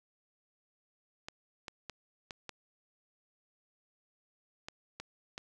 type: clicks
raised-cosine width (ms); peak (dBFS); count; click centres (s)
0.2; -24; 8; 1.285 / 1.682 / 1.897 / 2.308 / 2.493 / 4.685 / 5 / 5.379
effects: none